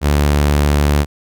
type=tone; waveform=sawtooth; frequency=72.9 Hz; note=D2; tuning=12 cents flat; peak=-7 dBFS; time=0.01-1.06 s; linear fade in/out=50 ms; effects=none